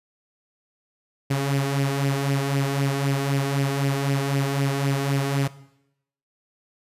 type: tone with flanger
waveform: sawtooth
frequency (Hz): 138.59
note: C#3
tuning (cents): 0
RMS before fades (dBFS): -23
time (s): 1.3-5.48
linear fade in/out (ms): 10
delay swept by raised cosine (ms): 0.37 to 2.77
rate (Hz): 3.9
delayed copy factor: +0.55
effects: noise-tail reverb RT60 0.8 s tail -17 dB re dry + resampled to 32000 Hz